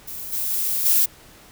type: noise with level steps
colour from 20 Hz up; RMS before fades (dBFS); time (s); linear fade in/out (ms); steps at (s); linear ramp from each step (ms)
violet; -33 / -25 / -23 / -17; 0.07-1.06; 10; 0.32 / 0.5 / 0.85; 10
effects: pink hiss -48 dBFS RMS until 1.51 s